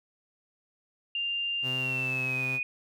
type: tone with pitch glide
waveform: sine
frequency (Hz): 2794 to 2475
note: F7 to D#7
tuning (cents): 0 to -10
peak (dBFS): -28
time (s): 1.15-2.63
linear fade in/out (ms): 2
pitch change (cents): -210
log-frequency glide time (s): 1.77-2.45
type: tone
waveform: sawtooth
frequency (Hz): 129.7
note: C3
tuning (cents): -15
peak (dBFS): -31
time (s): 1.62-2.6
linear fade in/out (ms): 50
effects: none